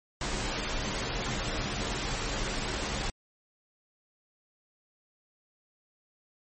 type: noise with comb filter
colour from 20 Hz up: pink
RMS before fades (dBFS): -32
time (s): 0.21-3.1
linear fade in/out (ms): 2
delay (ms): 12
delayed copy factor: -0.65
effects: MP3 32 kbps